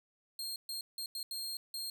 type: tone bursts at uneven times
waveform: sawtooth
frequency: 4219 Hz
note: C8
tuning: 14 cents sharp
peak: -35 dBFS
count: 6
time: 0.39-0.56 / 0.69-0.81 / 0.98-1.06 / 1.15-1.23 / 1.31-1.57 / 1.74-1.9 s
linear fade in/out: 2 ms
effects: none